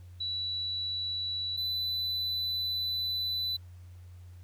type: tone pair in turn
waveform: sine / triangle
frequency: 3938 / 3991 Hz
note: B7 / B7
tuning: -6 / +17 cents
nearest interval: unison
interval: 23 cents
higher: second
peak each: -31 / -28 dBFS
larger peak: second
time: 0.2-1.57 / 1.57-3.57 s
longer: second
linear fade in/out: 10 ms
effects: added 89 Hz sine -46 dBFS peak until 4.43 s + pink hiss -66 dBFS RMS until 4.43 s